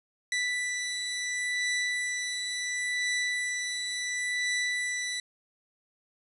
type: beating tone pair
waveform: sawtooth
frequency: 1975.5 / 1976.21 Hz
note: B6 / B6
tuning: 0 / +1 cents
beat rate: 0.71 Hz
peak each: -33 / -26 dBFS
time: 0.32-5.2 s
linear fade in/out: 2 ms
effects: resampled to 24000 Hz + 9-bit